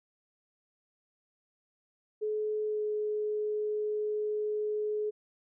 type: tone with pitch glide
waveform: sine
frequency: 427.1 to 423.4 Hz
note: G#4 to G#4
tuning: +48 to +33 cents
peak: -29 dBFS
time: 2.21-5.11 s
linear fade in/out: 20 ms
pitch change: -15 cents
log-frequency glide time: 2.66-2.83 s
effects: none